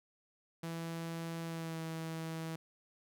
sawtooth tone with pitch glide, 165.7 to 162.2 Hz, E3 to E3, +9 to -28 cents, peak -35 dBFS, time 0.63-2.56 s, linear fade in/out 5 ms, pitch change -37 cents, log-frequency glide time 1.44-1.81 s, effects none

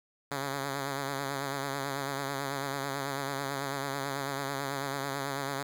5% pulse tone with vibrato, 138.59 Hz, C#3, in tune, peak -21 dBFS, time 0.31-5.63 s, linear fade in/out 5 ms, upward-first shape triangle, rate 9.1 Hz, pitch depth 58 cents each way, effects 10-bit

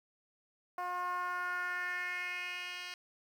10% pulse tone with band-pass filter sweep, 358.2 Hz, F4, 44 cents sharp, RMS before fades -38 dBFS, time 0.78-2.94 s, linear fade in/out 2 ms, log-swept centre 870 to 3500 Hz, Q 3.4, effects 10-bit

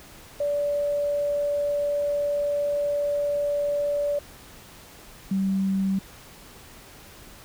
sine tone pair in turn, 579 / 192.87 Hz, D5 / G3, -25 / -28 cents, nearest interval octave + perfect fifth, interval 1903 cents, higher first, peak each -22 / -21 dBFS, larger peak second, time 0.4-4.19 / 5.31-5.99 s, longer first, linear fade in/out 5 ms, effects pink hiss -47 dBFS RMS until 7.44 s

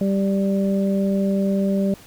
harmonic tone, 196 Hz, G3, in tune, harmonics 1 / 2 / 3, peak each -18 / -27 / -26 dBFS, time 0.01-1.94 s, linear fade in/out 2 ms, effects pink hiss -46 dBFS RMS until 2.06 s

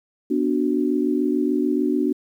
sine chord, B minor, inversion none, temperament equal, 246.9 / 293.7 / 370 Hz, B3 / D4 / F#4, 0 / 0 / 0 cents, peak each -23 / -21 / -24 dBFS, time 0.3-2.13 s, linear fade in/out 10 ms, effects 9-bit

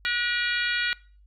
harmonic tone with a mistuned harmonic, 477.8 Hz, A#4, 43 cents sharp, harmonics 3 / 4 / 5 / 6 / 7 / 8 / 9, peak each -28 / -30 / -32 / -34 / -35 / -36 / -37 dBFS, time 0.05-0.93 s, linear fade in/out 0 ms, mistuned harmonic 3, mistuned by +28 cents, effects noise-tail reverb RT60 0.4 s tail -22 dB re dry + added 50 Hz sine -52 dBFS peak until 1.26 s

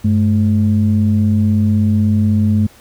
sine tone pair together, 98.24 / 214.5 Hz, G2 / A3, +4 / -44 cents, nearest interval octave + major second, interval 1352 cents, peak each -12 dBFS, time 0.04-2.67 s, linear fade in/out 10 ms, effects tanh soft clip ceiling -4 dBFS + pink hiss -45 dBFS RMS until 2.8 s

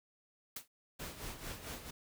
white noise with exponential decay, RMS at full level -38 dBFS, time 0.56-0.68 s, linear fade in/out 5 ms, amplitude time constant 24 ms
pink noise with tremolo, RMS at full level -43 dBFS, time 0.99-1.91 s, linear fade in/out 10 ms, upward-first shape sine, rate 4.5 Hz, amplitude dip 65%
effects none

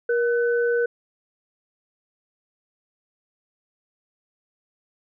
sine tone pair together, 474.4 / 1506.1 Hz, A#4 / F#6, +30 / +30 cents, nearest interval octave + minor sixth, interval 2000 cents, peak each -19 / -27 dBFS, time 0.09-0.86 s, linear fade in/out 5 ms, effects none

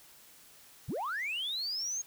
sine linear sweep, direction up, 69.3 to 6600 Hz, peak -31 dBFS, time 0.88-2.02 s, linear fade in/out 10 ms, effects tanh soft clip ceiling -30 dBFS + white hiss -57 dBFS RMS until 2.06 s

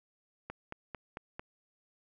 click train, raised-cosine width 0.5 ms, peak -25 dBFS, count 5, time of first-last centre 0.5-1.395 s, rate 4.47 Hz, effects none

